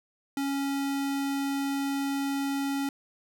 square tone, 277.2 Hz, C#4, in tune, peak -28 dBFS, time 0.37-2.89 s, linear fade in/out 2 ms, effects none

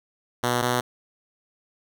5% pulse tone pair in turn, 122 / 123.06 Hz, B2 / B2, -21 / -6 cents, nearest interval unison, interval 15 cents, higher second, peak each -10 dBFS, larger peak neither, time 0.43-0.62 / 0.62-0.81 s, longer neither, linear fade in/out 10 ms, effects none

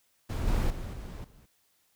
brown noise with level steps, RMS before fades -31 / -27 / -37 / -40 / -55 dBFS, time 0.29-1.46 s, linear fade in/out 10 ms, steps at 0.47 / 0.7 / 0.93 / 1.24 s, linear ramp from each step 5 ms, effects white hiss -70 dBFS RMS until 1.95 s

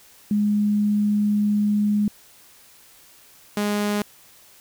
sine / sawtooth tone pair in turn, 207.7 / 206.9 Hz, G#3 / G#3, 0 / -6 cents, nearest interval unison, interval 6 cents, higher first, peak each -17 dBFS, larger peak neither, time 0.31-2.08 / 3.57-4.02 s, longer first, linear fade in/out 2 ms, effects white hiss -51 dBFS RMS until 4.6 s

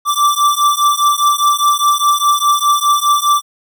square beating tone pair, 1168 / 1172.9 Hz, D6 / D6, -10 / -3 cents, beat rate 4.9 Hz, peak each -14 dBFS, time 0.05-3.42 s, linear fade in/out 50 ms, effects none

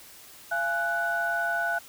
sine tone cluster, 685 / 832 / 1483 Hz, F5 / G#5 / F#6, -34 / +3 / +4 cents, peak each -29 / -34 / -26 dBFS, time 0.51-1.79 s, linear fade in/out 10 ms, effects tanh soft clip ceiling -17 dBFS + white hiss -49 dBFS RMS until 1.88 s

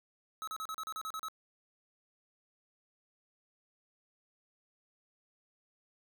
square tone bursts, 1287 Hz, E6, 42 cents flat, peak -38 dBFS, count 10, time 0.42-1.284 s, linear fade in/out 0 ms, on 54 ms, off 36 ms, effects none

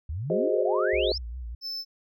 sine exponential sweep, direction up, 68.2 to 5480 Hz, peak -29 dBFS, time 0.09-1.18 s, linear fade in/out 5 ms
sine chord, Ab dominant seventh, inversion third, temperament equal, 370 / 415.3 / 523.3 / 622.3 Hz, Gb4 / Ab4 / C5 / Eb5, 0 / 0 / 0 / 0 cents, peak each -28 dBFS, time 0.3-1.12 s, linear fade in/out 2 ms
sine tone with vibrato, 60.3 Hz, B1, 41 cents flat, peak -33 dBFS, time 0.93-1.55 s, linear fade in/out 5 ms, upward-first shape triangle, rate 5 Hz, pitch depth 130 cents each way
triangle tone, 5270 Hz, E8, 1 cent flat, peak -30 dBFS, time 1.61-1.85 s, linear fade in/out 50 ms
effects none

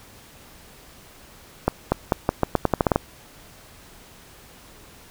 accelerating click train, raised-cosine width 1 ms, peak -3 dBFS, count 12, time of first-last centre 1.68-2.96 s, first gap 240 ms, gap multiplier 0.84, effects pink hiss -48 dBFS RMS until 5.1 s

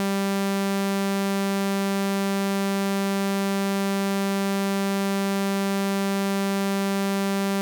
sawtooth tone, 196.8 Hz, G3, 7 cents sharp, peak -18 dBFS, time 0-7.61 s, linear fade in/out 0 ms, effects none

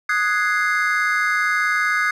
triangle chord, Ab dominant seventh, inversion second, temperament equal, 1244.5 / 1480 / 1661.2 / 2093 Hz, Eb6 / Gb6 / Ab6 / C7, 0 / 0 / 0 / 0 cents, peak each -21 dBFS, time 0.09-2.11 s, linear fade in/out 5 ms, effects none

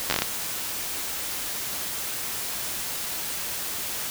slowing click train, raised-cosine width 0.2 ms, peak -5 dBFS, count 7, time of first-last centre 0.1-0.221 s, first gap 11 ms, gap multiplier 1.24, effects white hiss -31 dBFS RMS until 4.1 s

